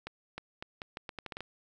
accelerating click train, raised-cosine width 0.3 ms, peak -23 dBFS, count 11, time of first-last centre 0.07-1.406 s, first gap 310 ms, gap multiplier 0.79, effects 10-bit

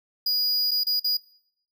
square tone with dropouts, 4900 Hz, D#8, 27 cents flat, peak -22 dBFS, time 0.26-1.17 s, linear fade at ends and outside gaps 5 ms, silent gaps 0.71-0.714 / 0.836-0.867 / 0.997-1.043 s, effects noise-tail reverb RT60 0.7 s tail -24 dB re dry

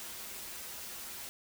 white noise with comb filter, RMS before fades -44 dBFS, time 0-1.29 s, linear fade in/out 0 ms, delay 6.8 ms, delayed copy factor -0.7, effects none

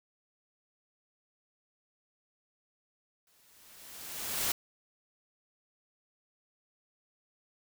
white noise with exponential growth, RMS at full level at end -29 dBFS, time 3.27-4.52 s, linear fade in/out 2 ms, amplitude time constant 270 ms, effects none

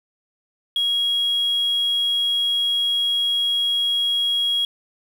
sine tone, 3300 Hz, G#7, 12 cents flat, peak -16 dBFS, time 0.76-4.65 s, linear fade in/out 2 ms, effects tanh soft clip ceiling -16 dBFS + 7-bit

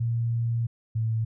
sine tone pair in turn, 116.54 / 112.01 Hz, A#2 / A2, 0 / +31 cents, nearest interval minor second, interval 69 cents, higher first, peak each -23 dBFS, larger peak neither, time 0-0.67 / 0.95-1.25 s, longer first, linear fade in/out 10 ms, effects none

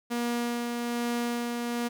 sawtooth tone with tremolo, 238.4 Hz, A#3, 39 cents sharp, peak -23 dBFS, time 0.1-1.89 s, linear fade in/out 20 ms, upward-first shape sine, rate 1.2 Hz, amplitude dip 30%, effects none

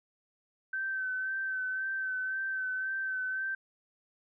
sine tone with vibrato, 1538 Hz, G6, 33 cents flat, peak -31 dBFS, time 0.73-3.55 s, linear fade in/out 5 ms, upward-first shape sine, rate 1.9 Hz, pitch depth 27 cents each way, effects none

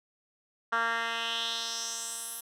10% pulse tone with band-pass filter sweep, 230 Hz, A#3, 23 cents flat, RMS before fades -33 dBFS, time 0.72-2.41 s, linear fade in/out 10 ms, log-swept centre 1400 to 12000 Hz, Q 2.8, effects none

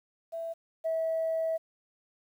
sine tone pair in turn, 662 / 649.1 Hz, E5 / E5, +7 / -27 cents, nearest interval unison, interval 34 cents, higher first, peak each -33 / -26 dBFS, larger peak second, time 0.32-0.54 / 0.84-1.58 s, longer second, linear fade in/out 20 ms, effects tanh soft clip ceiling -23 dBFS + 10-bit

